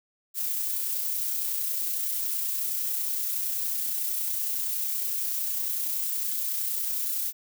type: noise with amplitude modulation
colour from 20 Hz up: violet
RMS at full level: -28 dBFS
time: 0.34-7.33 s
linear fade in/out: 50 ms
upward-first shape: sine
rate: 30.8 Hz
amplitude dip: 25%
effects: none